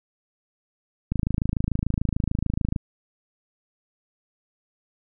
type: click train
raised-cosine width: 5 ms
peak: -11 dBFS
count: 45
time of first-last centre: 1.12-2.762 s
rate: 26.8 Hz
effects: none